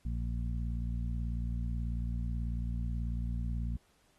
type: harmonic tone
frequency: 58.3 Hz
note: A#1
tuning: 1 cent sharp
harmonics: 1 / 2 / 3 / 4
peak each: -33 / -39 / -43 / -45 dBFS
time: 0.05-3.77 s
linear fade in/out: 5 ms
effects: pink hiss -70 dBFS RMS until 4.18 s + AAC 32 kbps